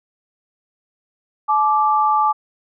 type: tone pair together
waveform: sine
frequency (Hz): 859.3 / 1174.7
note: A5 / D6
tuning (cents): -41 / 0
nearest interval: perfect fourth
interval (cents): 541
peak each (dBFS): -16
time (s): 1.48-2.33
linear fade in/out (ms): 20
effects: none